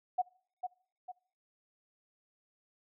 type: tone with echo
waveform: sine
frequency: 732 Hz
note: F#5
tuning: 19 cents flat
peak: -26 dBFS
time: 0.18-0.22 s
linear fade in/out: 10 ms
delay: 450 ms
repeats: 2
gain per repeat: -7 dB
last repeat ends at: 1.12 s
effects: noise-tail reverb RT60 0.6 s tail -26 dB re dry